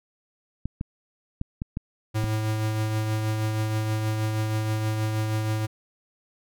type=clicks; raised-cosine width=5 ms; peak=-16 dBFS; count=6; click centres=0.656 / 0.811 / 1.414 / 1.619 / 1.771 / 2.241 s
type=tone with tremolo; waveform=square; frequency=108.7 Hz; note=A2; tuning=21 cents flat; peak=-23 dBFS; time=2.14-5.67 s; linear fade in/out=20 ms; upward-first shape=triangle; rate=6.3 Hz; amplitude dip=35%
effects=none